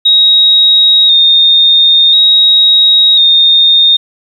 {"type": "tone with vibrato", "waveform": "sine", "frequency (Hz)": 3729, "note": "A#7", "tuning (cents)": 0, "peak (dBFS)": -3, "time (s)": [0.05, 3.97], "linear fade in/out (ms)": 10, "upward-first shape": "square", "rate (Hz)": 0.48, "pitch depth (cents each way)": 29, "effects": ["7-bit"]}